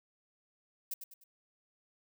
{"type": "noise with echo", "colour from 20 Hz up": "violet", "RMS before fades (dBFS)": -37, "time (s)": [0.91, 0.94], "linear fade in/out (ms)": 5, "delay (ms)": 100, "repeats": 3, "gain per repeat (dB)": -8, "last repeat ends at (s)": 1.24, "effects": []}